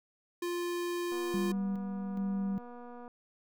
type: tone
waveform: square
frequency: 349.2 Hz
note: F4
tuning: in tune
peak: -33 dBFS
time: 0.42-1.52 s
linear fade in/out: 5 ms
type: click train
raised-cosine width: 1 ms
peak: -36 dBFS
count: 475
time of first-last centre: 1.12-3.079 s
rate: 242 Hz
type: tone with tremolo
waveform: sine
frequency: 196 Hz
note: G3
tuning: in tune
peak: -30 dBFS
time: 1.34-2.58 s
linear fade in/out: 0 ms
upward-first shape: square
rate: 1.2 Hz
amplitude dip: 40%
effects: none